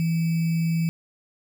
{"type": "tone with sample-and-hold", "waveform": "sine", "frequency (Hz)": 164.81, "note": "E3", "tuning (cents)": 0, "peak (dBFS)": -20, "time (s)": [0, 0.89], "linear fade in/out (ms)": 0, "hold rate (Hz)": 2450, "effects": []}